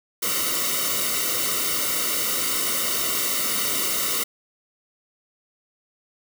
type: noise with comb filter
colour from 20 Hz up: white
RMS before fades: -24 dBFS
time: 0.22-4.24 s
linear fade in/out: 10 ms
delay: 1.2 ms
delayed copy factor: -1
effects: none